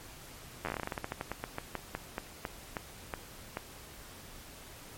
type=slowing click train; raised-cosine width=0.5 ms; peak=-19 dBFS; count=26; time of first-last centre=0.65-3.571 s; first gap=10 ms; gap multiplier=1.17; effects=pink hiss -50 dBFS RMS until 4.97 s + MP3 64 kbps